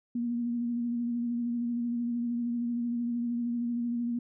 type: tone with vibrato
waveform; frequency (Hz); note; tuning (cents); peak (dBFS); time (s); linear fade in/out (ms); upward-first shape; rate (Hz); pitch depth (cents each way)
sine; 237.9; A#3; +35; -28; 0.15-4.19; 5; sine; 13; 27
effects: none